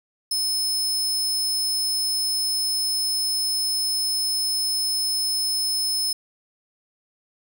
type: tone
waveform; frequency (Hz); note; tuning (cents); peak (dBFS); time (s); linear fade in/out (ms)
sawtooth; 5210; E8; -21; -19; 0.31-6.13; 5
effects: none